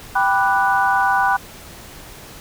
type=chord; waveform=sine; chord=G major seventh; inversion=none; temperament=equal with one note detuned; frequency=784 / 987.8 / 1178.1 / 1480 Hz; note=G5 / B5 / D6 / F#6; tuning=0 / 0 / +5 / 0 cents; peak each=-18 / -19 / -24 / -19 dBFS; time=0.15-1.37 s; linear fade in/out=10 ms; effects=pink hiss -39 dBFS RMS until 2.4 s